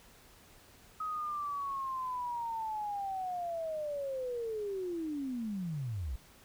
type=linear sweep; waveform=sine; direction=down; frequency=1271 to 55 Hz; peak=-34 dBFS; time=1-6.16 s; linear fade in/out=5 ms; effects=pink hiss -59 dBFS RMS until 6.44 s